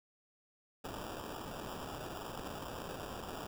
white noise with sample-and-hold, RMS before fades -44 dBFS, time 0.84-3.47 s, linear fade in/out 5 ms, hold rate 2100 Hz, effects none

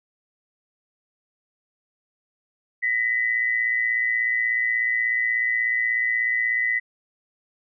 sine tone pair together, 1883.5 / 2000 Hz, A#6 / B6, +17 / +21 cents, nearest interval minor second, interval 104 cents, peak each -26 / -21 dBFS, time 2.82-6.8 s, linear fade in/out 20 ms, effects none

